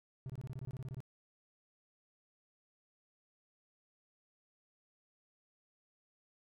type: tone bursts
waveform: triangle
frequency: 130.3 Hz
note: C3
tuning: 7 cents flat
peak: -38 dBFS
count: 13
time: 0.26-1.004 s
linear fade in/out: 0 ms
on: 36 ms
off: 23 ms
effects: none